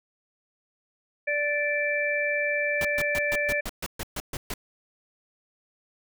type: harmonic tone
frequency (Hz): 585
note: D5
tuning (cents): -7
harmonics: 1 / 3 / 4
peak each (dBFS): -28 / -28 / -28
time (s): 1.27-3.61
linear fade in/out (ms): 10
type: noise bursts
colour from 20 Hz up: pink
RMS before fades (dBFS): -32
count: 11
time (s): 2.81-4.539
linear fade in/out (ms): 2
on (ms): 39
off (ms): 130
effects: none